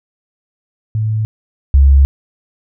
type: tone pair in turn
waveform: sine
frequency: 109 / 68.67 Hz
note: A2 / C#2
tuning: -16 / -16 cents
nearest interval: minor sixth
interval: 800 cents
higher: first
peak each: -13 / -4 dBFS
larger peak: second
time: 0.95-1.25 / 1.74-2.05 s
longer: second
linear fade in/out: 0 ms
effects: none